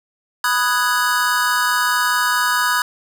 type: chord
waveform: square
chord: G# minor seventh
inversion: first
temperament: equal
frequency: 987.8 / 1244.5 / 1480 / 1661.2 Hz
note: B5 / D#6 / F#6 / G#6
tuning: 0 / 0 / 0 / 0 cents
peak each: -22 dBFS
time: 0.44-2.82 s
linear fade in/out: 2 ms
effects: none